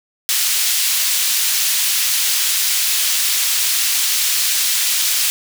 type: high-pass noise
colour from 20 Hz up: pink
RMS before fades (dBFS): -17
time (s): 0.29-5.3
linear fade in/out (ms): 0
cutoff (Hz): 3300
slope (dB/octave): 12
effects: none